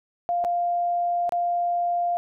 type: tone with dropouts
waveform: sine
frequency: 698.5 Hz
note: F5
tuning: in tune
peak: -21 dBFS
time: 0.29-2.17 s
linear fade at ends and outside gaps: 0 ms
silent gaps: 0.441-0.448 / 1.293-1.322 s
effects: none